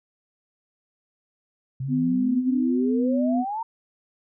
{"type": "exponential sweep", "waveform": "sine", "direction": "up", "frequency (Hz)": [127.6, 932.3], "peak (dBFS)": -26, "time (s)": [1.8, 3.63], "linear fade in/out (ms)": 5}
{"type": "tone with pitch glide", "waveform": "sine", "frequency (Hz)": [254.3, 251.1], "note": ["C4", "B3"], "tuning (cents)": [-49, 29], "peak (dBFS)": -20, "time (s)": [1.88, 3.45], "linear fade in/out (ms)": 50, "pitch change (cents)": -22, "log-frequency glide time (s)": [2.46, 3.22]}
{"effects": []}